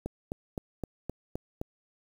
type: click train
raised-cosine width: 2 ms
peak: -20 dBFS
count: 7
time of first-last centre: 0.06-1.614 s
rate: 3.86 Hz
effects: 8-bit